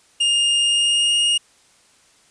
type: tone with pitch glide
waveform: 45% pulse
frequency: 2827 to 2853 Hz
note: F7 to F7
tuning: +20 to +36 cents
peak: -15 dBFS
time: 0.2-1.38 s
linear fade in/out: 10 ms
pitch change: +16 cents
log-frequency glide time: 0.59-1.22 s
effects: white hiss -55 dBFS RMS until 2.3 s + resampled to 22050 Hz